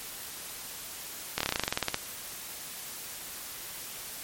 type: slowing click train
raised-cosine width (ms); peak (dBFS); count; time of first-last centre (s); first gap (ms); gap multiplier
0.2; -9; 15; 1.38-1.944; 25; 1.07
effects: white hiss -41 dBFS RMS until 4.23 s + MP3 64 kbps